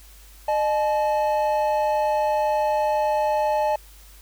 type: tone pair together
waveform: triangle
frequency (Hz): 609 / 859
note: D#5 / A5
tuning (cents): -37 / -42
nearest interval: tritone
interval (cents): 595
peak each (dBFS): -20 / -20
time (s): 0.48-3.76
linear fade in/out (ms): 5
effects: added 50 Hz sine -46 dBFS peak until 4.21 s + white hiss -51 dBFS RMS until 4.21 s